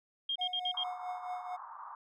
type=tone bursts; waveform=sine; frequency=3219 Hz; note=G7; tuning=45 cents sharp; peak=-31 dBFS; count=5; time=0.29-0.837 s; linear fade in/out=5 ms; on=67 ms; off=53 ms
type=tone with tremolo; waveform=triangle; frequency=727 Hz; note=F#5; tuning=31 cents flat; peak=-33 dBFS; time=0.38-1.57 s; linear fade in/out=20 ms; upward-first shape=triangle; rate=4.5 Hz; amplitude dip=75%
type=band-pass noise; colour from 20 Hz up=pink; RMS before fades=-47 dBFS; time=0.74-1.95 s; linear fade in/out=2 ms; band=890 to 1200 Hz; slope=48 dB/octave
effects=none